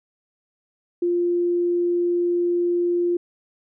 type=tone; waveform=sine; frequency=349.2 Hz; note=F4; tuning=in tune; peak=-18 dBFS; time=1.02-3.17 s; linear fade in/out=5 ms; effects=none